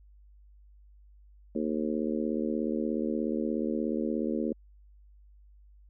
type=harmonic tone; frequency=76.8 Hz; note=D#2; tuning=22 cents flat; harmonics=3 / 4 / 5 / 6 / 7; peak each=-31 / -33 / -35 / -37 / -38 dBFS; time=1.55-4.53 s; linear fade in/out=5 ms; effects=added 50 Hz sine -53 dBFS peak until 5.89 s